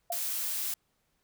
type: tone with exponential decay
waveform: sine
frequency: 690 Hz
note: F5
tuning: 21 cents flat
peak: -29 dBFS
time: 0.1-0.22 s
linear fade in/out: 5 ms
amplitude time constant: 24 ms
type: noise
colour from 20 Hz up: blue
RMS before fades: -33 dBFS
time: 0.12-0.74 s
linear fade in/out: 2 ms
effects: pink hiss -75 dBFS RMS until 1.23 s